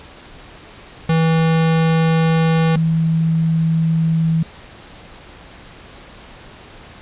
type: tone pair in turn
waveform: square / sine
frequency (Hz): 162.4 / 162.4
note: E3 / E3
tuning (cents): -26 / -26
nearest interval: unison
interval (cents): 0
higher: neither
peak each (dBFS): -13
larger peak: neither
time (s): 1.09-2.76 / 2.76-4.43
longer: neither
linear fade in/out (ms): 5
effects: pink hiss -40 dBFS RMS until 7.01 s + resampled to 8000 Hz